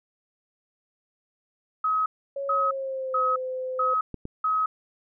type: tone bursts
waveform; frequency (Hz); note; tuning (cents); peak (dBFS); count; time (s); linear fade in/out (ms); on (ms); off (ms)
sine; 1273; D#6; +39; -21; 5; 1.84-4.66; 5; 220; 430
type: tone with pitch glide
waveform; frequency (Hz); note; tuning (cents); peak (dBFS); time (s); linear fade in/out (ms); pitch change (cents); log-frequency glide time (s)
sine; 554.4 to 514.3; C#5 to C5; 0 to -30; -28; 2.36-3.94; 5; -130; 2.52-3.23
type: clicks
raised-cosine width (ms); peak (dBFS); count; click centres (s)
3; -21; 2; 4.143 / 4.254
effects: none